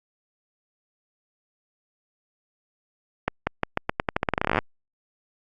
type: accelerating click train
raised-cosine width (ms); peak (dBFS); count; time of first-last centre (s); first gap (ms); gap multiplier
0.5; -6; 23; 3.28-4.588; 190; 0.86
effects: Opus 48 kbps